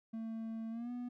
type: tone with pitch glide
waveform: triangle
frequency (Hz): 224.4 to 244.7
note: A3 to B3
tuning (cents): +34 to -16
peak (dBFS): -37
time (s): 0.13-1.09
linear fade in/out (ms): 10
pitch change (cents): +150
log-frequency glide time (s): 0.7-0.91
effects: none